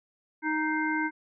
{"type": "harmonic tone with a mistuned harmonic", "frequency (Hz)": 311.1, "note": "D#4", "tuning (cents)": 0, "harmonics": [1, 3, 5, 7], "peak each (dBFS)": [-29, -32, -31, -34], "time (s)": [0.42, 1.11], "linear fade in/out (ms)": 50, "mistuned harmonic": 7, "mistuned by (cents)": -58, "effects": []}